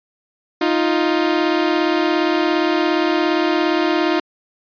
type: tone pair together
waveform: sawtooth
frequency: 311.9 / 349.2 Hz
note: D#4 / F4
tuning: +4 / 0 cents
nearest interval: major second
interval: 196 cents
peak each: -14 dBFS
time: 0.61-4.2 s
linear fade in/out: 5 ms
effects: resampled to 11025 Hz